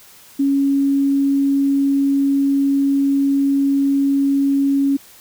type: tone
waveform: sine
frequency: 277.2 Hz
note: C#4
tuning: in tune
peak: -13 dBFS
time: 0.39-4.97 s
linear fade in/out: 10 ms
effects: white hiss -45 dBFS RMS until 5.2 s